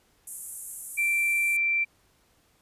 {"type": "band-pass noise", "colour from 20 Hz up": "white", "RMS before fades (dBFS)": -40, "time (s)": [0.27, 1.57], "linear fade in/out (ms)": 5, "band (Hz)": [7700, 12000], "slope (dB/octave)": 48}
{"type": "tone", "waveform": "sine", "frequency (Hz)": 2349, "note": "D7", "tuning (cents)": 0, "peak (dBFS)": -22, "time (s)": [0.97, 1.85], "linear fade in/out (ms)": 20}
{"effects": ["pink hiss -65 dBFS RMS until 2.61 s", "resampled to 32000 Hz"]}